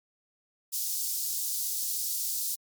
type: high-pass noise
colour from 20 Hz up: white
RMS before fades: -31 dBFS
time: 0.72-2.56 s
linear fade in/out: 20 ms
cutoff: 4700 Hz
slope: 24 dB/octave
effects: MP3 96 kbps